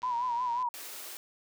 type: click train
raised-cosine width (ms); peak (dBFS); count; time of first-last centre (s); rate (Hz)
0.2; -34; 73; 0.02-0.625; 119
type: tone with vibrato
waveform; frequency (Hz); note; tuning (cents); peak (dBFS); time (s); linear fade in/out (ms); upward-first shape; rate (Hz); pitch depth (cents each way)
sine; 973; B5; -26; -28; 0.03-0.69; 5; sine; 5.6; 74
type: high-pass noise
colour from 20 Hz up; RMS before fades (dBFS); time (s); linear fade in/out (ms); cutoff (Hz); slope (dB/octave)
white; -43; 0.74-1.17; 0; 270; 48
effects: none